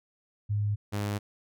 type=tone pair in turn; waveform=sine / sawtooth; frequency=103.7 / 102.75 Hz; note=G#2 / G#2; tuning=-2 / -18 cents; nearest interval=unison; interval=16 cents; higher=first; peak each=-25 / -25 dBFS; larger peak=neither; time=0.49-0.76 / 0.92-1.19 s; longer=neither; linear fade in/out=20 ms; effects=none